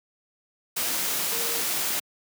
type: tone in noise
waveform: sine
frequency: 466.2 Hz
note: A#4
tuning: in tune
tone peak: -37 dBFS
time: 1.32-1.61 s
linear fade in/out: 10 ms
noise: white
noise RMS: -27 dBFS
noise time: 0.76-2 s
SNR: -13 dB
effects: high-pass 150 Hz 12 dB/octave